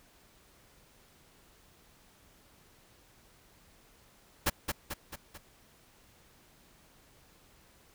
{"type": "noise with echo", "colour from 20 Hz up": "pink", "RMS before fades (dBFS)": -27, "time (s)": [4.46, 4.5], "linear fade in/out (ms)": 10, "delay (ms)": 220, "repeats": 4, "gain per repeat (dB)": -5, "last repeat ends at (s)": 5.38, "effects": ["pink hiss -62 dBFS RMS until 7.94 s"]}